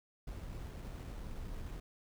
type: noise with sample-and-hold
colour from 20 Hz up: brown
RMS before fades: -44 dBFS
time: 0.27-1.8 s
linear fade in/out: 5 ms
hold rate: 4900 Hz
effects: none